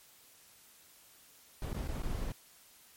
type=noise with dropouts; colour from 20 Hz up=brown; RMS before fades=-36 dBFS; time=1.62-2.32 s; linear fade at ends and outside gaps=2 ms; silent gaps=1.731-1.742 / 1.878-1.885 / 2.023-2.033 s; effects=white hiss -60 dBFS RMS until 2.96 s + MP3 64 kbps